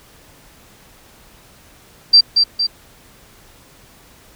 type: tone with echo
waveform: sine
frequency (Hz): 4699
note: D8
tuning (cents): 0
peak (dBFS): -4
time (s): 2.13-2.21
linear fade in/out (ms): 10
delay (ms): 230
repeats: 2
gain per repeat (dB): -5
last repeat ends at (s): 2.67
effects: pink hiss -47 dBFS RMS until 4.35 s